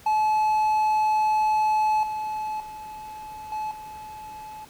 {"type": "tone with level steps", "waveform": "triangle", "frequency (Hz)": 860, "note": "A5", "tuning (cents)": -40, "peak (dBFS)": [-17, -25, -34, -25, -35], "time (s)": [0.06, 4.65], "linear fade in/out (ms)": 5, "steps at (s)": [2.03, 2.6, 3.52, 3.71], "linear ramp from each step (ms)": 2, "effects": ["pink hiss -50 dBFS RMS until 4.69 s"]}